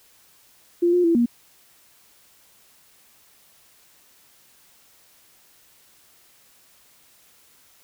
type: tone with pitch steps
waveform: sine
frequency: 346.3 / 355.3 / 335.3 / 237.6 Hz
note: F4 / F4 / E4 / A#3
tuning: -15 / +30 / +30 / +33 cents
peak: -15 dBFS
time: 0.82-1.26 s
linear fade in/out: 10 ms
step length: 110 ms
effects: white hiss -56 dBFS RMS until 7.83 s